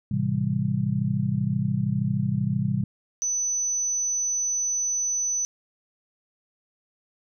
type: chord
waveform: sine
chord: A minor seventh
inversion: none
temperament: just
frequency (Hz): 110 / 132 / 165 / 198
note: A2 / C3 / E3 / G3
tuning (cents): 0 / +16 / +2 / +18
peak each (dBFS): -29 / -26 / -29 / -27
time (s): 0.11-2.84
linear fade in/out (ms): 5
type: tone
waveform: sine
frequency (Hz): 6000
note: F#8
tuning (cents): +23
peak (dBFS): -23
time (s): 3.22-5.45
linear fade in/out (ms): 0
effects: none